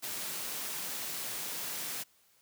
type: high-pass noise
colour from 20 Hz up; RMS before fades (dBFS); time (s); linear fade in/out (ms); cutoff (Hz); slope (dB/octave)
white; -38; 0.02-2.04; 20; 110; 24
effects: white hiss -67 dBFS RMS until 2.41 s + high-pass 60 Hz 12 dB/octave